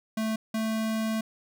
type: tone pair in turn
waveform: square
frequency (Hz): 220 / 220.8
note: A3 / A3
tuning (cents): 0 / +6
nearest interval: unison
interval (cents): 6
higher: second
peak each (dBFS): -27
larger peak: neither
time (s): 0.17-0.36 / 0.54-1.21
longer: second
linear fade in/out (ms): 5
effects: none